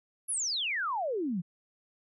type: exponential sweep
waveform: sine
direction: down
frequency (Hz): 11430 to 160.6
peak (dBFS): -29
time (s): 0.28-1.42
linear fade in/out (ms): 20
effects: none